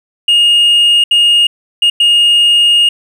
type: tone bursts at uneven times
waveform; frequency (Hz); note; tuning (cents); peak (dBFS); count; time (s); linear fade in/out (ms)
sine; 2850; F7; +34; -3; 4; 0.28-1.04 / 1.11-1.47 / 1.82-1.9 / 2-2.89; 5
effects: tanh soft clip ceiling -4 dBFS + 7-bit